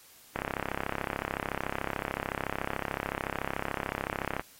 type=click train; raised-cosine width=0.5 ms; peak=-16 dBFS; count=137; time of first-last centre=0.36-4.396 s; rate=33.7 Hz; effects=white hiss -56 dBFS RMS until 4.59 s + AAC 48 kbps